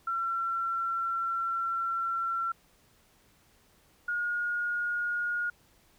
sine tone pair in turn, 1356 / 1433.7 Hz, E6 / F6, +49 / +45 cents, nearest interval minor second, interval 96 cents, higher second, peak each -28 dBFS, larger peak neither, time 0.07-2.52 / 4.08-5.5 s, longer first, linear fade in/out 5 ms, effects pink hiss -64 dBFS RMS until 5.98 s

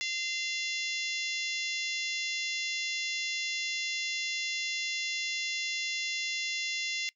harmonic tone with a mistuned harmonic, 690 Hz, F5, 21 cents flat, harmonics 3 / 4 / 5 / 6 / 7 / 8 / 9 / 10, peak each -35 / -37 / -39 / -41 / -42 / -43 / -44 / -45 dBFS, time 0.01-7.09 s, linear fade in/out 0 ms, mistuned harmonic 8, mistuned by -31 cents, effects noise-tail reverb RT60 0.1 s tail -22 dB re dry

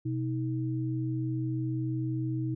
sine tone pair together, 126 / 317.1 Hz, B2 / D#4, +35 / +33 cents, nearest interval octave + major third, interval 1598 cents, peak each -30 / -33 dBFS, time 0.05-2.55 s, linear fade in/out 10 ms, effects none

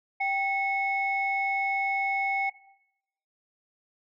sine tone pair together, 784 / 2195 Hz, G5 / C#7, 0 / -18 cents, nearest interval octave + tritone, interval 1782 cents, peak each -27 dBFS, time 0.2-2.5 s, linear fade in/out 10 ms, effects noise-tail reverb RT60 0.8 s tail -18 dB re dry + tanh soft clip ceiling -17 dBFS

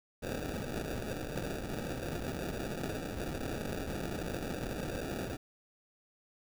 white noise with sample-and-hold, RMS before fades -38 dBFS, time 0.22-5.37 s, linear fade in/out 10 ms, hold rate 1050 Hz, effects none

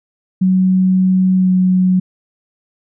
sine tone with pitch glide, 186.4 to 184.47 Hz, F#3 to F#3, +13 to -5 cents, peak -9 dBFS, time 0.41-2 s, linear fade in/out 10 ms, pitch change -18 cents, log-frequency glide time 1.36-1.51 s, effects none

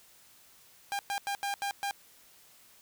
sawtooth tone bursts at uneven times, 802 Hz, G5, 39 cents sharp, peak -27 dBFS, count 6, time 0.92-0.99 / 1.1-1.18 / 1.27-1.35 / 1.43-1.54 / 1.62-1.71 / 1.83-1.91 s, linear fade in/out 0 ms, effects white hiss -59 dBFS RMS until 2.81 s

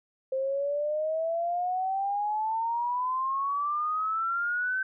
sine exponential sweep, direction up, 523.3 to 1546 Hz, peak -26 dBFS, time 0.32-4.83 s, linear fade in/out 5 ms, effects none

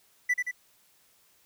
triangle tone with echo, 1979 Hz, B6, 3 cents sharp, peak -20 dBFS, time 0.29-0.34 s, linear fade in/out 10 ms, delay 87 ms, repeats 2, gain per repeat -4 dB, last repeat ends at 0.514 s, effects white hiss -64 dBFS RMS until 1.45 s

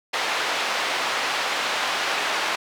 pink band-pass noise, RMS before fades -25 dBFS, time 0.13-2.56 s, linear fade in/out 10 ms, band 760 to 4000 Hz, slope 12 dB/octave, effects none

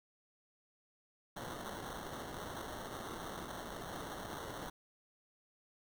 white noise with sample-and-hold, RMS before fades -45 dBFS, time 1.36-4.7 s, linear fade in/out 5 ms, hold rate 2450 Hz, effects none

